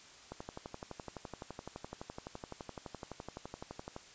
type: click train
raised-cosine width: 1 ms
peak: -28 dBFS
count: 44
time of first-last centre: 0.32-3.964 s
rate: 11.8 Hz
effects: white hiss -56 dBFS RMS until 4.14 s + resampled to 16000 Hz